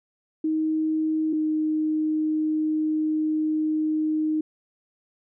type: tone pair in turn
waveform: sine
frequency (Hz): 314 / 310.2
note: D#4 / D#4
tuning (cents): +16 / -5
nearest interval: unison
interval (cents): 21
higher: first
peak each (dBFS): -21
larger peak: neither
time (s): 0.44-1.33 / 1.33-4.41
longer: second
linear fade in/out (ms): 5
effects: none